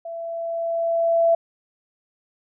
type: tone with level ramp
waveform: sine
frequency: 669 Hz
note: E5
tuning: 25 cents sharp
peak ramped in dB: -30 to -13 dBFS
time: 0.05-1.35 s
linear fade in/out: 5 ms
effects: none